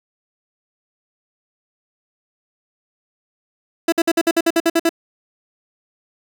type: tone bursts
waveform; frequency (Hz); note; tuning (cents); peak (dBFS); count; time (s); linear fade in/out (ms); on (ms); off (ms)
30% pulse; 332.5; E4; +15; -10; 11; 3.88-4.893; 5; 43; 54
effects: none